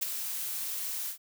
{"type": "noise with ADSR envelope", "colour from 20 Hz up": "blue", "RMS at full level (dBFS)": -27, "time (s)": [0.01, 1.18], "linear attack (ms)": 17, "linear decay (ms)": 11, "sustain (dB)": -8, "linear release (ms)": 100, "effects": []}